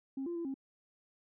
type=tone with pitch steps; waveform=sine; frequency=269.3 / 344.6 / 338.1 / 269.8 Hz; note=C#4 / F4 / E4 / C#4; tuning=-50 / -23 / +44 / -47 cents; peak=-34 dBFS; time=0.17-0.542 s; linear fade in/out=5 ms; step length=93 ms; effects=tanh soft clip ceiling -32 dBFS